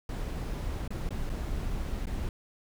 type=noise with dropouts; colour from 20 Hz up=brown; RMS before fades=-33 dBFS; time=0.09-2.29 s; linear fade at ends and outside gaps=2 ms; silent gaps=0.878-0.905 / 1.091-1.106 / 1.294-1.298 / 2.056-2.069 s; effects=none